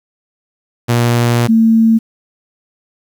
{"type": "tone pair in turn", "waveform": ["sawtooth", "sine"], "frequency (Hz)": [119.2, 225], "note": ["A#2", "A3"], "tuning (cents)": [39, 39], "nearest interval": "major seventh", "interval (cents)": 1100, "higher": "second", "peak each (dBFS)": -6, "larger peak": "neither", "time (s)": [[0.88, 1.48], [1.48, 1.99]], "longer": "first", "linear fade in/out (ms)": 20, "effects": ["7-bit"]}